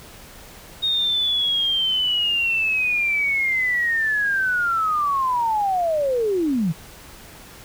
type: linear sweep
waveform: sine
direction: down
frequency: 3729 to 146.83 Hz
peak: -18 dBFS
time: 0.82-6.73 s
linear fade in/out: 20 ms
effects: pink hiss -43 dBFS RMS until 7.64 s